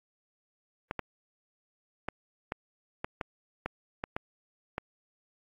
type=clicks; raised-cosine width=0.5 ms; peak=-17 dBFS; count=10; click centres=0.911 / 0.993 / 2.086 / 2.521 / 3.045 / 3.212 / 3.66 / 4.039 / 4.165 / 4.781 s; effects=AAC 48 kbps